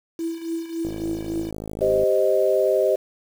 sine tone with tremolo, 330.5 Hz, E4, 5 cents sharp, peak -22 dBFS, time 0.19-1.51 s, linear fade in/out 2 ms, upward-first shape triangle, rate 3.6 Hz, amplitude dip 80%
click train, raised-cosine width 2 ms, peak -19 dBFS, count 64, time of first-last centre 0.85-2.034 s, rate 53.2 Hz
sine chord, C minor, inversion second, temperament equal, 392 / 523.3 / 622.3 Hz, G4 / C5 / Eb5, 0 / 0 / 0 cents, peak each -21 / -21 / -20 dBFS, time 1.81-2.96 s, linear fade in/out 10 ms
effects 7-bit

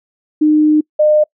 sine tone pair in turn, 304.8 / 606.8 Hz, D#4 / D#5, -36 / -44 cents, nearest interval octave, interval 1192 cents, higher second, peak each -7 dBFS, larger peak neither, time 0.41-0.81 / 0.99-1.24 s, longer first, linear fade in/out 10 ms, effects noise-tail reverb RT60 0.1 s tail -26 dB re dry

